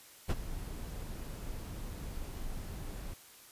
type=noise with ADSR envelope; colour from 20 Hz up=brown; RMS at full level=-26 dBFS; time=0.28-3.14 s; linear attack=24 ms; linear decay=39 ms; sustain=-15 dB; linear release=8 ms; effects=white hiss -56 dBFS RMS until 3.51 s + resampled to 32000 Hz